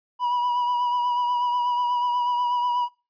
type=tone with vibrato; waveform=triangle; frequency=975 Hz; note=B5; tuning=23 cents flat; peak=-19 dBFS; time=0.19-2.89 s; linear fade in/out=50 ms; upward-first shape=sine; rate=8.2 Hz; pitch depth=27 cents each way; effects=noise-tail reverb RT60 0.3 s tail -23 dB re dry + resampled to 11025 Hz